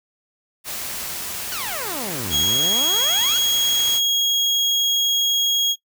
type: noise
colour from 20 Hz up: white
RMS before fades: -29 dBFS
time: 0.64-4.01 s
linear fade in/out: 50 ms
type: exponential two-way sweep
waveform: 15% pulse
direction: down then up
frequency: 1539 to 69.3 to 1539 Hz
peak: -22 dBFS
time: 1.52-3.38 s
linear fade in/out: 0 ms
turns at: 2.36 s
type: tone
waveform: 35% pulse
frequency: 3292 Hz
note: G#7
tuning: 16 cents flat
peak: -15 dBFS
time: 2.3-5.76 s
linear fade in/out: 50 ms
effects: noise-tail reverb RT60 0.1 s tail -19 dB re dry